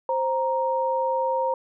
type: tone pair together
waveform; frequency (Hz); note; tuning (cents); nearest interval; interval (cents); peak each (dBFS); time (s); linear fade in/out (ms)
sine; 525 / 934.9; C5 / A#5; +6 / +5; minor seventh; 999; -24; 0.09-1.54; 2
effects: none